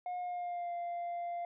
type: tone with pitch glide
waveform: sine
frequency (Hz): 719 to 694.5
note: F#5 to F5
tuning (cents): -50 to -10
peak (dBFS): -33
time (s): 0.06-1.45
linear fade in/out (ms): 2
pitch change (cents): -60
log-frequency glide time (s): 0.18-0.73
effects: tanh soft clip ceiling -35 dBFS